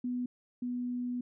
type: tone pair in turn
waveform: sine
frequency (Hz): 247.3 / 246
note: B3 / B3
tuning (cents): +3 / -7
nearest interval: unison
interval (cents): 10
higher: first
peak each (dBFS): -31 / -32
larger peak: first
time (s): 0.04-0.26 / 0.62-1.21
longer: second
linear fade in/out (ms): 5
effects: none